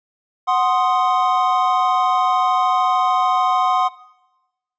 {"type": "chord", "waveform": "triangle", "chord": "C diminished", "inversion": "second", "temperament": "equal", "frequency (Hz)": [740, 1046.5, 1244.5], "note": ["Gb5", "C6", "Eb6"], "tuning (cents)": [0, 0, 0], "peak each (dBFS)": [-16, -16, -20], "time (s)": [0.47, 3.89], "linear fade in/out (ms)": 20, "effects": ["noise-tail reverb RT60 1.0 s tail -19 dB re dry", "resampled to 16000 Hz"]}